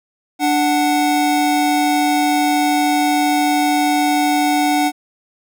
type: tone pair together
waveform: square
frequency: 294.5 / 742.1 Hz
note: D4 / F#5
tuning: +5 / +5 cents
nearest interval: octave + major third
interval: 1600 cents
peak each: -17 dBFS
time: 0.39-4.92 s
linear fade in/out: 50 ms
effects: none